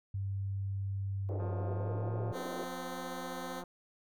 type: tone with pitch glide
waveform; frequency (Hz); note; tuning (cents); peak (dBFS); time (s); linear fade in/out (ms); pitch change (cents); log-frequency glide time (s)
sine; 98 to 110; G2 to A2; 0 to 0; -33; 0.14-2.32; 5; +200; 1.66-2.17
type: band-pass noise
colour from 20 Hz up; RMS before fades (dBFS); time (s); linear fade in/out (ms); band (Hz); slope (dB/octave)
white; -43; 1.29-2.64; 0; 310 to 580; 24
type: click train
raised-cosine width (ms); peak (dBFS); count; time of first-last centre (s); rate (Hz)
1; -33; 397; 1.4-3.637; 177
type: tone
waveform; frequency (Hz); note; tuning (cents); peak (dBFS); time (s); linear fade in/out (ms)
10% pulse; 257.8; C4; -26; -32; 2.32-3.64; 50
effects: none